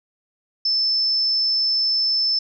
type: tone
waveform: sine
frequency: 5274 Hz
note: E8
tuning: in tune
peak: -17 dBFS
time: 0.65-2.39 s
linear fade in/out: 5 ms
effects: none